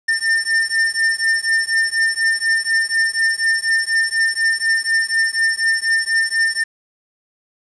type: beating tone pair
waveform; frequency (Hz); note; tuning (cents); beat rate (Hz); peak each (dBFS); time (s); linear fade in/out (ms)
square; 1802 / 1806.1; A6 / A6; +41 / +45; 4.1; -19; 0.08-6.64; 10
effects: resampled to 22050 Hz + 7-bit